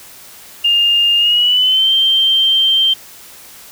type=tone with pitch glide; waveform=sine; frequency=2817 to 3144 Hz; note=F7 to G7; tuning=+14 to +4 cents; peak=-9 dBFS; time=0.64-2.94 s; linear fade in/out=10 ms; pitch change=+190 cents; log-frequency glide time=1.17-1.92 s; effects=white hiss -38 dBFS RMS until 3.71 s